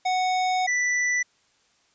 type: tone pair in turn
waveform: square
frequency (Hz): 740 / 1975.6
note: F#5 / B6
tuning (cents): 0 / 0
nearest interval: octave + perfect fourth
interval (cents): 1700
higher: second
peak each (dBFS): -22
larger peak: neither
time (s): 0.05-0.67 / 0.67-1.23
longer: first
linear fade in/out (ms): 10
effects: white hiss -64 dBFS RMS until 1.94 s + resampled to 16000 Hz